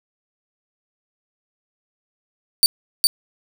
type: tone with echo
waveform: sawtooth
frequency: 4592 Hz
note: D8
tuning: 40 cents flat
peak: -7 dBFS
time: 2.63-2.66 s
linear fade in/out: 0 ms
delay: 410 ms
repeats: 1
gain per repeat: -2 dB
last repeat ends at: 3.07 s
effects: none